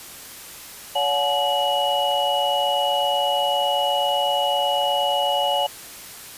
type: tone cluster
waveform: sine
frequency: 568 / 727 / 855 / 2920 Hz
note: C#5 / F#5 / A5 / F#7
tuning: +42 / -31 / -50 / -24 cents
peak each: -24 dBFS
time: 0.95-5.67 s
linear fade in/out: 10 ms
effects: white hiss -39 dBFS RMS until 6.37 s + resampled to 32000 Hz